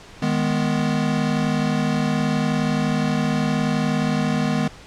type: chord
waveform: square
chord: G# minor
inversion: second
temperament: equal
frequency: 155.56 / 207.7 / 246.9 Hz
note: D#3 / G#3 / B3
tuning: 0 / 0 / 0 cents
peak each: -24 dBFS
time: 0.22-4.68 s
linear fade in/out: 5 ms
effects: pink hiss -43 dBFS RMS until 4.86 s + low-pass 6000 Hz 12 dB/octave